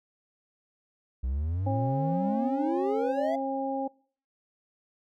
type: exponential sweep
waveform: triangle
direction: up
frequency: 60.7 to 690 Hz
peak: -25 dBFS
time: 1.23-3.36 s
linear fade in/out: 10 ms
type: harmonic tone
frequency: 270.2 Hz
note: C#4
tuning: 44 cents flat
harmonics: 1 / 2 / 3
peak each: -32 / -32 / -32 dBFS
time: 1.66-3.88 s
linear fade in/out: 10 ms
effects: noise-tail reverb RT60 0.5 s tail -25 dB re dry